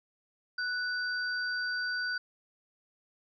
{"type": "tone pair together", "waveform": "sine", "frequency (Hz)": [1480, 4699], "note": ["F#6", "D8"], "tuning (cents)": [0, 0], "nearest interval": "octave + minor sixth", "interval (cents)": 2000, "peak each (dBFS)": [-31, -38], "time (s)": [0.58, 2.18], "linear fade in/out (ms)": 5, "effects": []}